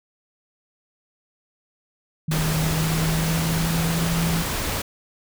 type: tone with pitch glide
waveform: sine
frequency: 157.5 to 166.29 Hz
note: D#3 to E3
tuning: +21 to +15 cents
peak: -21 dBFS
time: 2.28-4.43 s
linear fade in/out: 5 ms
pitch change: +94 cents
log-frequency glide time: 2.5-4.01 s
type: noise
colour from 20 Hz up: pink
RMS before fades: -26 dBFS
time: 2.31-4.82 s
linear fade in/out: 5 ms
effects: none